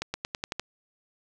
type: accelerating click train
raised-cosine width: 0.2 ms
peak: -13 dBFS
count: 7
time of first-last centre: 0.02-0.596 s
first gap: 120 ms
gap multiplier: 0.91
effects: none